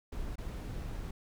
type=noise with dropouts; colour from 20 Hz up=brown; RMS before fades=-39 dBFS; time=0.12-1.11 s; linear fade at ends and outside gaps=5 ms; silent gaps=0.357-0.381 s; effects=none